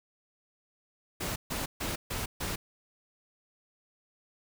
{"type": "noise bursts", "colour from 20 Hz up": "pink", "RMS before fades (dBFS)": -34, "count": 5, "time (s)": [1.2, 2.56], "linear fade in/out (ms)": 10, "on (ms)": 160, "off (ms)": 140, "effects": []}